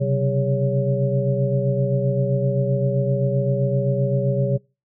sine tone cluster, 130 / 137.7 / 189.7 / 406.5 / 560 Hz, C3 / C#3 / F#3 / G#4 / C#5, -11 / -11 / +43 / -37 / +18 cents, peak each -20 / -26 / -27 / -28 / -24 dBFS, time 0-4.58 s, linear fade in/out 20 ms, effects noise-tail reverb RT60 0.3 s tail -26 dB re dry

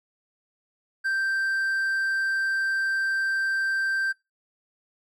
triangle tone, 1568 Hz, G6, in tune, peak -21 dBFS, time 1.04-4.13 s, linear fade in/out 20 ms, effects noise-tail reverb RT60 0.2 s tail -21 dB re dry

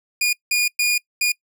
sawtooth tone bursts at uneven times, 2439 Hz, D#7, 35 cents flat, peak -13 dBFS, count 4, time 0.21-0.33 / 0.51-0.68 / 0.79-0.98 / 1.21-1.32 s, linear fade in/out 5 ms, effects noise-tail reverb RT60 0.1 s tail -23 dB re dry

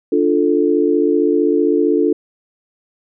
sine chord, D minor, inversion none, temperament equal, 293.7 / 349.2 / 440 Hz, D4 / F4 / A4, 0 / 0 / 0 cents, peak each -16 dBFS, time 0.12-2.13 s, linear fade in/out 5 ms, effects none

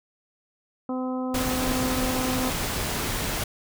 harmonic tone, 256 Hz, C4, 38 cents flat, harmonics 1 / 2 / 3 / 4 / 5, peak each -27 / -33 / -37 / -39 / -41 dBFS, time 0.89-2.5 s, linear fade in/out 2 ms
pink noise, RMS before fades -28 dBFS, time 1.34-3.44 s, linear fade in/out 5 ms
effects none

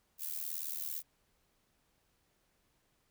violet noise with amplitude modulation, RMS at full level -36 dBFS, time 0.18-1.03 s, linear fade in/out 50 ms, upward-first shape sine, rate 78 Hz, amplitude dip 85%, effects pink hiss -75 dBFS RMS until 3.1 s

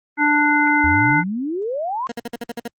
harmonic tone, 295.3 Hz, D4, 10 cents sharp, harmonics 1 / 3 / 5 / 7, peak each -19 / -19 / -19 / -19 dBFS, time 0.17-1.24 s, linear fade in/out 50 ms
sine exponential sweep, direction up, 75.3 to 1091 Hz, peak -21 dBFS, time 0.84-2.07 s, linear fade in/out 0 ms
20% pulse tone bursts, 236.1 Hz, A#3, 22 cents sharp, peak -20 dBFS, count 8, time 2.09-2.679 s, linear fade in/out 5 ms, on 29 ms, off 51 ms
effects Opus 24 kbps

